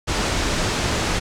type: low-pass noise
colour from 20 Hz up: pink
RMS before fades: -22 dBFS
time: 0.07-1.2 s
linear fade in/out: 20 ms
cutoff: 7700 Hz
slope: 24 dB/octave
effects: none